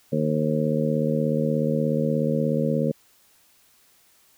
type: harmonic tone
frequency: 76.7 Hz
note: D#2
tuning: 24 cents flat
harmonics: 2 / 3 / 4 / 5 / 6 / 7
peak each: -25 / -25 / -32 / -36 / -28 / -27 dBFS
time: 0.12-2.92 s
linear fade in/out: 10 ms
effects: white hiss -59 dBFS RMS until 4.37 s